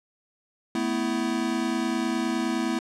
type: chord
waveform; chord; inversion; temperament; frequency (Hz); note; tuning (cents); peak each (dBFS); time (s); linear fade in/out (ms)
square; A suspended second; none; equal with one note detuned; 220 / 249.7 / 329.6; A3 / B3 / E4; 0 / +19 / 0; -31 / -29 / -29; 0.75-2.79; 2
effects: low-pass 8000 Hz 12 dB/octave